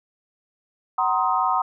sine chord, C half-diminished seventh, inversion second, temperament just, 753.5 / 941.9 / 1046.5 / 1255.8 Hz, Gb5 / Bb5 / C6 / Eb6, +31 / +18 / 0 / +16 cents, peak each -24 dBFS, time 0.98-1.62 s, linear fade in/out 5 ms, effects none

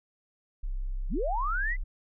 sine tone, 32.7 Hz, C1, in tune, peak -29 dBFS, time 0.63-1.84 s, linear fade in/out 10 ms
sine linear sweep, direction up, 110 to 2058 Hz, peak -28 dBFS, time 1.09-1.77 s, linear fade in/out 50 ms
effects none

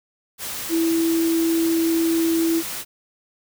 sine tone in noise, 329.6 Hz, E4, in tune, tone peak -17 dBFS, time 0.69-2.63 s, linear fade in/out 50 ms, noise white, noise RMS -30 dBFS, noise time 0.38-2.85 s, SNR +10 dB, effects none

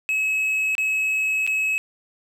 triangle tone with dropouts, 2571 Hz, E7, 44 cents flat, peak -18 dBFS, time 0.09-1.78 s, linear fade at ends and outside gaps 0 ms, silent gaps 0.752-0.781 / 1.466-1.475 s, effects none

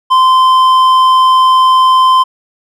sine tone with hard clipping, 1035 Hz, C6, 19 cents flat, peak -6 dBFS, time 0.1-2.24 s, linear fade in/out 20 ms, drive 6 dB, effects none

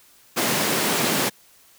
pink high-pass noise, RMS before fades -22 dBFS, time 0.36-1.3 s, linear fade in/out 20 ms, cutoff 160 Hz, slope 24 dB/octave, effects white hiss -54 dBFS RMS until 1.78 s

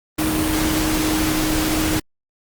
sine tone in noise, 312 Hz, D#4, 5 cents sharp, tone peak -20 dBFS, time 0.18-2 s, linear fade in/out 10 ms, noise pink, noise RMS -22 dBFS, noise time 0.18-2 s, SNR -1 dB, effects Opus 32 kbps

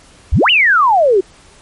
sine exponential two-way sweep, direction up then down, 48.43 to 3067 to 357.8 Hz, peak -7 dBFS, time 0.32-1.21 s, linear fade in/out 10 ms, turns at 0.5 s, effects pink hiss -44 dBFS RMS until 1.61 s + MP3 48 kbps

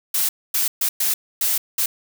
blue noise bursts at uneven times, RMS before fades -20 dBFS, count 6, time 0.14-0.29 / 0.54-0.68 / 0.81-0.89 / 1-1.14 / 1.41-1.58 / 1.78-1.86 s, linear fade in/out 5 ms, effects none

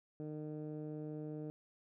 15% pulse tone with low-pass filter, 152.5 Hz, D#3, 34 cents flat, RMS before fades -44 dBFS, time 0.2-1.5 s, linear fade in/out 0 ms, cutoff 440 Hz, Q 1.1, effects none

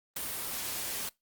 white noise with ADSR envelope, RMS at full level -33 dBFS, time 0.16-1.09 s, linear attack 6 ms, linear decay 16 ms, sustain -3 dB, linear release 3 ms, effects noise-tail reverb RT60 0.2 s tail -24 dB re dry + Opus 32 kbps

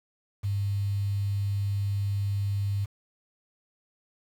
sine tone with quantisation, 100 Hz, G2, 35 cents sharp, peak -25 dBFS, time 0.43-2.86 s, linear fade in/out 20 ms, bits 8, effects none

